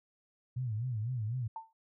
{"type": "tone with vibrato", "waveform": "sine", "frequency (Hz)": 116.8, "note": "A#2", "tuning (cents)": 4, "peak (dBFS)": -32, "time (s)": [0.56, 1.48], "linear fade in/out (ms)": 10, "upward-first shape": "sine", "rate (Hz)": 4, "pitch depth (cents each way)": 180}
{"type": "tone with exponential decay", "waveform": "sine", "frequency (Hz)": 895, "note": "A5", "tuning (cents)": 29, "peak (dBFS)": -35, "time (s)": [1.56, 1.73], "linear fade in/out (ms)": 2, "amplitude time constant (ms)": 36}
{"effects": []}